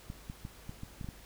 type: clicks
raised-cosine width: 5 ms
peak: -28 dBFS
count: 8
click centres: 0.101 / 0.299 / 0.451 / 0.694 / 0.834 / 1.012 / 1.045 / 1.088 s
effects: added 50 Hz sine -57 dBFS peak until 1.25 s + pink hiss -55 dBFS RMS until 1.25 s